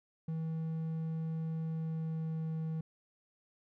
triangle tone with pitch glide, 161.1 to 159.89 Hz, E3 to D#3, -39 to +47 cents, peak -32 dBFS, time 0.28-2.81 s, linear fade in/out 5 ms, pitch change -14 cents, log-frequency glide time 1.62-2.58 s, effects none

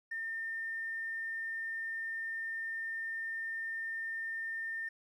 triangle tone, 1810 Hz, A6, 48 cents sharp, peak -32 dBFS, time 0.11-4.89 s, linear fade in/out 10 ms, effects tanh soft clip ceiling -34 dBFS

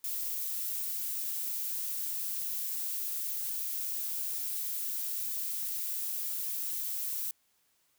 violet noise, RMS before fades -35 dBFS, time 0.04-7.31 s, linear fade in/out 2 ms, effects white hiss -72 dBFS RMS until 7.98 s

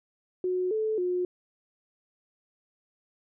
sine tone with pitch steps, 365.7 / 435.6 / 359.9 Hz, F#4 / A4 / F#4, -20 / -17 / -48 cents, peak -25 dBFS, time 0.44-1.25 s, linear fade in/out 2 ms, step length 270 ms, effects none

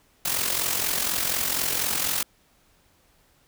white noise with amplitude modulation, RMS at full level -23 dBFS, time 0.25-2.23 s, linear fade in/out 5 ms, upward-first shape sine, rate 44.1 Hz, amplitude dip 60%, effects pink hiss -62 dBFS RMS until 3.47 s

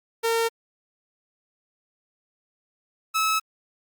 sawtooth tone pair in turn, 457.5 / 1297.1 Hz, A#4 / E6, -32 / -28 cents, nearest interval octave + tritone, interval 1804 cents, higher second, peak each -17 dBFS, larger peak neither, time 0.23-0.49 / 3.14-3.4 s, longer neither, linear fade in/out 20 ms, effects Opus 48 kbps

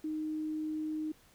sine tone, 309.9 Hz, D#4, 7 cents flat, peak -33 dBFS, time 0.04-1.12 s, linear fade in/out 5 ms, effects pink hiss -63 dBFS RMS until 1.34 s

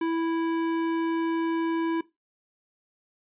sine tone with tanh clipping, 329.6 Hz, E4, in tune, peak -26 dBFS, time 0.01-2.01 s, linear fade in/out 5 ms, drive 16 dB, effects noise-tail reverb RT60 0.2 s tail -18 dB re dry + resampled to 8000 Hz

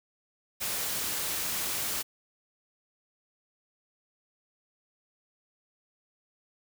white noise, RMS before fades -32 dBFS, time 0.6-2.03 s, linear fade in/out 20 ms, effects none

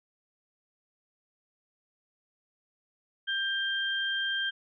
sine tone pair together, 1584 / 3175 Hz, G6 / G7, +18 / +21 cents, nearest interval octave, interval 1203 cents, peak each -30 / -31 dBFS, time 3.27-4.51 s, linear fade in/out 20 ms, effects none

